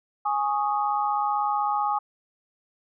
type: chord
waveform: sine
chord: Ab suspended fourth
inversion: none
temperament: equal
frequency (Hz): 830.6 / 1108.7 / 1244.5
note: Ab5 / Db6 / Eb6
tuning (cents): 0 / 0 / 0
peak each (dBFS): -24 / -30 / -28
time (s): 0.25-1.99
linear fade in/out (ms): 10
effects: none